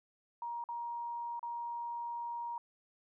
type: tone with dropouts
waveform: sine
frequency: 944 Hz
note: A#5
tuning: 22 cents sharp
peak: -37 dBFS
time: 0.42-2.58 s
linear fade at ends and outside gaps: 2 ms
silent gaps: 0.64-0.688 / 1.394-1.429 s
effects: none